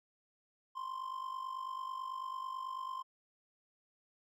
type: tone with amplitude modulation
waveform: triangle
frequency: 1046 Hz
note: C6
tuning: 1 cent flat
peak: -34 dBFS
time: 0.75-3.03 s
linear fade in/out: 20 ms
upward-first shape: sine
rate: 49.1 Hz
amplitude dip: 70%
effects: none